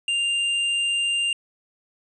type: tone with hard clipping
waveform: triangle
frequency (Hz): 2794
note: F7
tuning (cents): 0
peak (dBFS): -22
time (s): 0.08-1.33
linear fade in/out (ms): 2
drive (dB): 10
effects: resampled to 24000 Hz